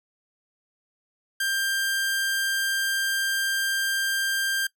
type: tone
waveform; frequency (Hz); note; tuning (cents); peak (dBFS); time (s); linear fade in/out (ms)
sawtooth; 1588; G6; +22; -20; 1.4-4.67; 5
effects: noise-tail reverb RT60 0.1 s tail -21 dB re dry